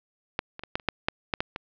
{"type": "clicks", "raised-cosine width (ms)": 0.3, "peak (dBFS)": [-9, -22, -20, -10, -30, -6, -6, -8, -9, -16], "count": 10, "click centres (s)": [0.391, 0.594, 0.636, 0.755, 0.798, 0.887, 1.085, 1.338, 1.405, 1.561], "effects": ["low-pass 4000 Hz 12 dB/octave"]}